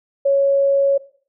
sine tone, 554.4 Hz, C#5, in tune, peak -12 dBFS, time 0.25-0.98 s, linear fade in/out 10 ms, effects noise-tail reverb RT60 0.5 s tail -18 dB re dry

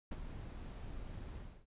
brown noise with ADSR envelope, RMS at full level -38 dBFS, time 0.11-1.66 s, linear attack 7 ms, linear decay 37 ms, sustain -8 dB, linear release 300 ms, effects resampled to 8000 Hz

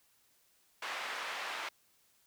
white band-pass noise, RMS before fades -40 dBFS, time 0.82-1.69 s, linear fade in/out 5 ms, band 710 to 2200 Hz, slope 12 dB/octave, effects white hiss -70 dBFS RMS until 2.26 s

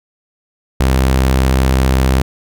sawtooth tone, 65.4 Hz, C2, in tune, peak -6 dBFS, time 0.8-2.22 s, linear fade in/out 5 ms, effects none

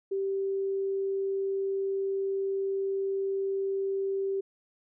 sine tone, 390 Hz, G4, 9 cents flat, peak -27 dBFS, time 0.11-4.41 s, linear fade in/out 10 ms, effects none

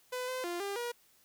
sawtooth tone with pitch steps, 502 / 512 / 348.1 / 399.7 / 479.1 Hz, B4 / C5 / F4 / G4 / A#4, +28 / -38 / -6 / +34 / +47 cents, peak -31 dBFS, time 0.12-0.92 s, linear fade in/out 10 ms, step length 160 ms, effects white hiss -66 dBFS RMS until 1.24 s

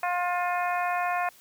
harmonic tone, 354.9 Hz, F4, 28 cents sharp, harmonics 2 / 3 / 4 / 5 / 6 / 7, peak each -27 / -31 / -35 / -35 / -40 / -37 dBFS, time 0.03-1.29 s, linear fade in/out 2 ms, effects white hiss -55 dBFS RMS until 1.4 s

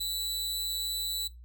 sawtooth tone with amplitude modulation, 3961 Hz, B7, 4 cents sharp, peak -25 dBFS, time 0-1.28 s, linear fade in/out 10 ms, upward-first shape sine, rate 180 Hz, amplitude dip 60%, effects noise-tail reverb RT60 0.2 s tail -19 dB re dry + added 60 Hz sine -46 dBFS peak until 1.44 s

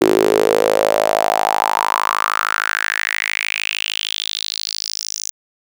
sawtooth tone with high-pass filter sweep, 53.1 Hz, G#1, 39 cents sharp, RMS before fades -18 dBFS, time 0.01-5.31 s, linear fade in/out 5 ms, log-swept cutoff 350 to 6300 Hz, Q 5.4, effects none

